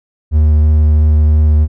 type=tone with vibrato; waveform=triangle; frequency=76.3 Hz; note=D#2; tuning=33 cents flat; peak=-4 dBFS; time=0.31-1.68 s; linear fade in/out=50 ms; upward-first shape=triangle; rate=3 Hz; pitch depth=11 cents each way; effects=none